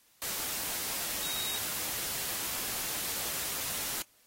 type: tone in noise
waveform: sine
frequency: 3778 Hz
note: A#7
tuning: 22 cents sharp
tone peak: -37 dBFS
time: 1.23-1.58 s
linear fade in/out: 0 ms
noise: white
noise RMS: -35 dBFS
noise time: 0.22-4.02 s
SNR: -5 dB
effects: white hiss -65 dBFS RMS until 4.26 s + AAC 48 kbps

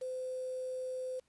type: tone with quantisation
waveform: sine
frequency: 512 Hz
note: C5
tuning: 38 cents flat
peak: -36 dBFS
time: 0.01-1.2 s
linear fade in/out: 10 ms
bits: 9
effects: pink hiss -75 dBFS RMS until 1.28 s + resampled to 24000 Hz

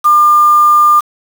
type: tone with quantisation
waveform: sine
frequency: 1200 Hz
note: D6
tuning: 37 cents sharp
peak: -4 dBFS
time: 0.04-1.01 s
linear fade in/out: 20 ms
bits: 4
effects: none

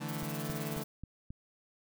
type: chord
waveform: sawtooth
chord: D suspended second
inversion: none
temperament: equal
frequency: 146.83 / 164.81 / 220 Hz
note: D3 / E3 / A3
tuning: 0 / 0 / 0 cents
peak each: -35 / -37 / -37 dBFS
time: 0-0.84 s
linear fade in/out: 20 ms
type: noise with tremolo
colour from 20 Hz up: blue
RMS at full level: -43 dBFS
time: 0.08-0.84 s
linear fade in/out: 10 ms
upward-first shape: sine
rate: 19 Hz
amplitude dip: 80%
type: click train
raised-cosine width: 5 ms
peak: -31 dBFS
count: 5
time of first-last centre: 0.23-1.305 s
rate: 3.72 Hz
effects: none

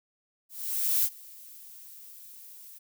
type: noise with ADSR envelope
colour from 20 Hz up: violet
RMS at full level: -24 dBFS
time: 0.49-2.79 s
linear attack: 550 ms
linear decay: 53 ms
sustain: -24 dB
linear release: 16 ms
effects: none

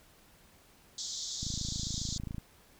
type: band-pass noise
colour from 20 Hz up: white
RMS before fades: -39 dBFS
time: 0.98-2.18 s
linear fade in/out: 2 ms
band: 3400 to 7300 Hz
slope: 96 dB/octave
type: click train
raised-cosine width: 5 ms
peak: -26 dBFS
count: 27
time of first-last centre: 1.43-2.382 s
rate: 27.3 Hz
effects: pink hiss -61 dBFS RMS until 2.79 s

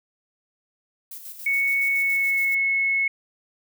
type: noise with tremolo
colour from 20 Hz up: violet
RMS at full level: -37 dBFS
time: 1.11-2.55 s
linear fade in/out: 5 ms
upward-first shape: square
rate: 7.1 Hz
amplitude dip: 50%
type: tone with pitch glide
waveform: sine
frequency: 2217 to 2190 Hz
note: C#7 to C#7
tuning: 0 to -22 cents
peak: -19 dBFS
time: 1.46-3.08 s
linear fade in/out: 5 ms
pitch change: -22 cents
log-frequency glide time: 1.88-2.45 s
effects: none

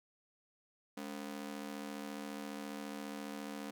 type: ring-modulated tone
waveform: sawtooth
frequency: 246.9 Hz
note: B3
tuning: in tune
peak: -35 dBFS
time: 0.97-3.71 s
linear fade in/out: 5 ms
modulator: 37.3 Hz
effects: none

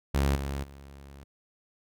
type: tone with level steps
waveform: sawtooth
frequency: 69.3 Hz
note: C#2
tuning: in tune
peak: -19 / -27 / -42 dBFS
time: 0.14-1.24 s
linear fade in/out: 10 ms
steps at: 0.35 / 0.63 s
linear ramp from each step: 10 ms
effects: none

